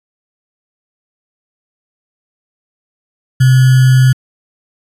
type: tone with sample-and-hold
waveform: sine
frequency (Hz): 129.3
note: C3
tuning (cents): -20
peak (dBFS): -4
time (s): 3.4-4.13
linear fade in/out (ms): 10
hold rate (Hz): 1575
effects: resampled to 32000 Hz